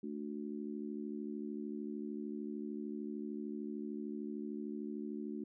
harmonic tone, 73.3 Hz, D2, 3 cents flat, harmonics 3 / 4 / 5, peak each -42 / -44 / -46 dBFS, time 0.03-5.44 s, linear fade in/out 5 ms, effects none

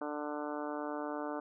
harmonic tone, 148.4 Hz, D3, 18 cents sharp, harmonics 2 / 3 / 4 / 5 / 6 / 7 / 8 / 9 / 10, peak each -40 / -44 / -42 / -46 / -45 / -49 / -47 / -51 / -50 dBFS, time 0.01-1.4 s, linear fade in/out 5 ms, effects none

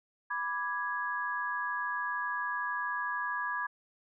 sine chord, G# diminished, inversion first, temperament equal, 987.8 / 1174.7 / 1661.2 Hz, B5 / D6 / G#6, 0 / 0 / 0 cents, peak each -36 / -38 / -34 dBFS, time 0.3-3.67 s, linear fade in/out 10 ms, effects none

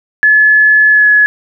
sine tone with pitch glide, 1715 to 1696.3 Hz, A6 to G#6, -45 to +36 cents, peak -4 dBFS, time 0.23-1.26 s, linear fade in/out 0 ms, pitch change -19 cents, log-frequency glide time 0.89-1.07 s, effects none

